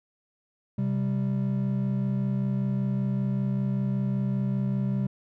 triangle tone pair together, 130.81 / 195.99 Hz, C3 / G3, 0 / 0 cents, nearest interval perfect fifth, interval 700 cents, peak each -25 dBFS, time 0.78-5.07 s, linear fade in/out 5 ms, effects none

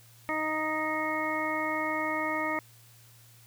harmonic tone, 311.1 Hz, D#4, in tune, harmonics 1 / 2 / 3 / 4 / 6 / 7, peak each -35 / -35 / -35 / -35 / -35 / -35 dBFS, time 0.29-2.59 s, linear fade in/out 0 ms, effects added 116 Hz sine -56 dBFS peak until 3.46 s + white hiss -58 dBFS RMS until 3.46 s

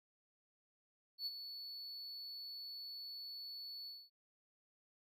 triangle tone with ADSR envelope, 4435 Hz, C#8, in tune, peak -36 dBFS, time 1.18-4.1 s, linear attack 82 ms, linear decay 34 ms, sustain -9 dB, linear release 230 ms, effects none

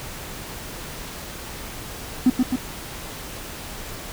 triangle tone with echo, 253.3 Hz, B3, 44 cents sharp, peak -8 dBFS, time 2.26-2.3 s, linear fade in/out 5 ms, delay 130 ms, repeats 2, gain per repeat -4 dB, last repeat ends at 2.56 s, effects tanh soft clip ceiling -7 dBFS + pink hiss -35 dBFS RMS until 4.12 s

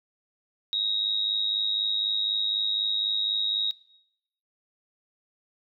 sine tone with amplitude modulation, 3778 Hz, A#7, 22 cents sharp, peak -21 dBFS, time 0.73-3.71 s, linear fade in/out 0 ms, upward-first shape sine, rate 104 Hz, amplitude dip 75%, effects noise-tail reverb RT60 0.8 s tail -20 dB re dry

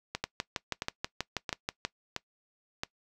two click trains, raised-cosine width 0.2 ms, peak -13 / -15 dBFS, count 11 / 5, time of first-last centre 0.24-1.85 / 0.15-2.835 s, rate 6.21 / 1.49 Hz, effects noise-tail reverb RT60 0.1 s tail -21 dB re dry

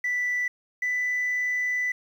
sine tone pair in turn, 1975.5 / 1989.2 Hz, B6 / B6, 0 / +12 cents, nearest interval unison, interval 12 cents, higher second, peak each -22 dBFS, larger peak neither, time 0.04-0.48 / 0.82-1.92 s, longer second, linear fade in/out 5 ms, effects tanh soft clip ceiling -21 dBFS + 9-bit

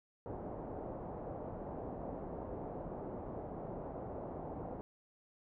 white low-pass noise, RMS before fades -44 dBFS, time 0.26-4.81 s, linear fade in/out 0 ms, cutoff 730 Hz, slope 24 dB/octave, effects none

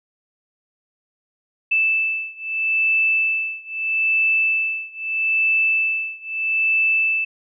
sine beating tone pair, 2637 / 2637.78 Hz, E7 / E7, 0 / 0 cents, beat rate 0.78 Hz, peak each -20 / -21 dBFS, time 1.71-7.25 s, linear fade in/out 10 ms, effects none

